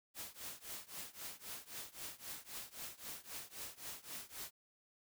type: noise with tremolo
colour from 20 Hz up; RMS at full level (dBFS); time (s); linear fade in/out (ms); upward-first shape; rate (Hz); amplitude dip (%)
white; -45; 0.14-4.51; 50; triangle; 3.8; 95
effects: none